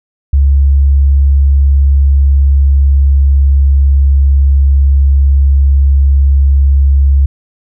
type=tone with pitch glide; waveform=sine; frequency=69.3 to 68.9 Hz; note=C#2 to C#2; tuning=0 to -10 cents; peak=-4 dBFS; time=0.33-7.26 s; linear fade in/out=5 ms; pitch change=-10 cents; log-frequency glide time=1.28-4.1 s; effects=none